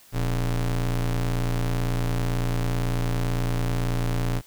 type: ring-modulated tone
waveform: square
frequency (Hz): 73.7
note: D2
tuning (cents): +7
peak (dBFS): -20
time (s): 0.12-4.42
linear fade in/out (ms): 50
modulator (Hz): 44.7
effects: white hiss -53 dBFS RMS until 4.46 s